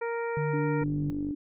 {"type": "harmonic tone", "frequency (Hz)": 466.2, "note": "A#4", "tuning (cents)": 0, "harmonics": [1, 2, 3, 4, 5], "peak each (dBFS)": [-30, -36, -40, -42, -44], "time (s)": [0.01, 0.84], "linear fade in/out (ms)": 10}
{"type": "tone with vibrato", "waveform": "sine", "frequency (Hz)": 148.2, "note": "D3", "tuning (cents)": 16, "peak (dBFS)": -28, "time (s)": [0.37, 1.1], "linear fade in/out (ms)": 0, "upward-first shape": "square", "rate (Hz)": 3.8, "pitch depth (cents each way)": 8}
{"type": "tone with pitch glide", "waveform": "sine", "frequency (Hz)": [293.7, 291.7], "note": ["D4", "D4"], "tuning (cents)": [0, -12], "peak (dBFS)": -30, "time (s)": [0.53, 1.35], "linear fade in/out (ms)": 10, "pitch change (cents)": -12, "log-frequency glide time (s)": [0.86, 1.06]}
{"type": "click train", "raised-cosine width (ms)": 3, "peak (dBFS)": -27, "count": 25, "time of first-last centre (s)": [0.82, 1.309], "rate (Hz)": 49.1}
{"effects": []}